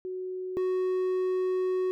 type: tone pair in turn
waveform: sine / triangle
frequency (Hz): 370 / 370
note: F#4 / F#4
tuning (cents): 0 / 0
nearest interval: unison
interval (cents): 0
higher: neither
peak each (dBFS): -32 / -23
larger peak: second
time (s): 0.05-0.57 / 0.57-1.91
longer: second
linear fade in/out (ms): 0
effects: none